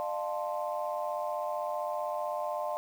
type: chord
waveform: sine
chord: D minor seventh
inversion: none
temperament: equal with one note detuned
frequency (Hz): 602.8 / 698.5 / 880 / 1046.5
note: D5 / F5 / A5 / C6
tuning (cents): +45 / 0 / 0 / 0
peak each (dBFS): -34 / -36 / -38 / -38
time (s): 0-2.77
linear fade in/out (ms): 0
effects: tanh soft clip ceiling -21 dBFS + 9-bit